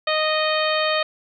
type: harmonic tone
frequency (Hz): 620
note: D#5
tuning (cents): -6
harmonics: 1 / 2 / 3 / 4 / 5 / 6 / 7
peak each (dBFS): -22 / -25 / -27 / -28 / -29 / -30 / -30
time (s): 0.07-1.03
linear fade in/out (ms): 5
effects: none